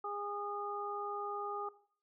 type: harmonic tone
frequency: 409.2 Hz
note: G#4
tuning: 26 cents flat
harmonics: 1 / 2 / 3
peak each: -44 / -42 / -40 dBFS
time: 0.04-1.69 s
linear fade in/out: 5 ms
effects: noise-tail reverb RT60 0.5 s tail -17 dB re dry